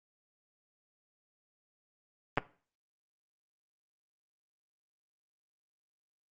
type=clicks; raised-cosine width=0.5 ms; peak=-12 dBFS; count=2; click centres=2.375 / 2.382 s; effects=noise-tail reverb RT60 0.4 s tail -18 dB re dry + Opus 32 kbps